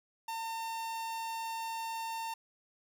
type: tone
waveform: 45% pulse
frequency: 906 Hz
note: A#5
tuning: 50 cents flat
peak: -36 dBFS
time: 0.28-2.34 s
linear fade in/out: 5 ms
effects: none